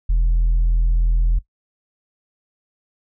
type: tone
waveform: sine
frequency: 41.57 Hz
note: E1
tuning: 15 cents sharp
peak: -11 dBFS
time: 0.09-1.39 s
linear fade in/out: 10 ms
effects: noise-tail reverb RT60 0.1 s tail -17 dB re dry + tanh soft clip ceiling -12 dBFS